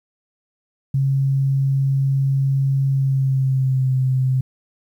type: tone with pitch glide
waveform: sine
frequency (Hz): 136.2 to 130.27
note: C#3 to C3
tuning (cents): -30 to -7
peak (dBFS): -15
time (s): 0.94-4.41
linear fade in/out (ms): 5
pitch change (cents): -77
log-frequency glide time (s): 2.89-3.93
effects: 9-bit